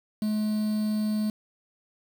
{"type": "tone with quantisation", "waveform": "triangle", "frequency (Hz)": 213.5, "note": "G#3", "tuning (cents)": 48, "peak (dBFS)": -22, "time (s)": [0.22, 1.3], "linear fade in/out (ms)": 2, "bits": 7, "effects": []}